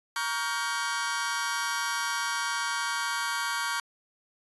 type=chord; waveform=sawtooth; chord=G half-diminished seventh; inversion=first; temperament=just; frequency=940.8 / 1128.9 / 1411.2 / 1568 Hz; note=Bb5 / Db6 / F6 / G6; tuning=+16 / +31 / +18 / 0 cents; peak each=-30 dBFS; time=0.16-3.8 s; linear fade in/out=2 ms; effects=resampled to 24000 Hz